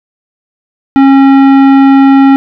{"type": "tone with tanh clipping", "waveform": "sine", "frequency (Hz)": 272.3, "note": "C#4", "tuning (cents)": -31, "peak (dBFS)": -3, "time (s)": [0.96, 2.36], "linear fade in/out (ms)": 0, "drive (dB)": 15, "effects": []}